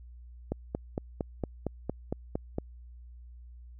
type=click train; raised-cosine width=2 ms; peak=-17 dBFS; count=10; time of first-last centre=0.52-2.584 s; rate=4.36 Hz; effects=added 60 Hz sine -46 dBFS peak until 3.79 s